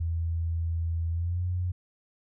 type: tone with pitch glide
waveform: sine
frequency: 83 to 89.99 Hz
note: E2 to F#2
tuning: +12 to -48 cents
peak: -26 dBFS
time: 0-1.72 s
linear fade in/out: 10 ms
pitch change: +140 cents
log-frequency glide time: 1.11-1.45 s
effects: none